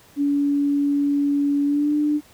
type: tone with pitch glide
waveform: sine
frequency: 285.2 to 297.3 Hz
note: C#4 to D4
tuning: +49 to +21 cents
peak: -17 dBFS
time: 0.16-2.21 s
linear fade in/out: 50 ms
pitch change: +72 cents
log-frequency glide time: 1.65-1.94 s
effects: pink hiss -51 dBFS RMS until 2.33 s + high-pass 60 Hz 12 dB/octave